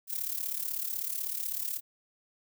violet noise with amplitude modulation, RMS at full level -31 dBFS, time 0.07-1.81 s, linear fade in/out 50 ms, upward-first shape sine, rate 36.1 Hz, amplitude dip 75%, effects none

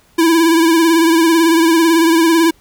square tone with vibrato, 329.6 Hz, E4, in tune, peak -9 dBFS, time 0.18-2.51 s, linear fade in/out 10 ms, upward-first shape sine, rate 18 Hz, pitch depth 51 cents each way, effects pink hiss -52 dBFS RMS until 2.6 s

